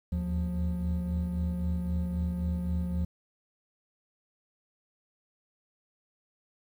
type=tone cluster; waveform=triangle; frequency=76.2 / 80 / 177.1 Hz; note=D#2 / D#2 / F3; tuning=-36 / +49 / +24 cents; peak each=-29 / -34 / -29 dBFS; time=0.12-3.05 s; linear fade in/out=5 ms; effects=tanh soft clip ceiling -17 dBFS + 10-bit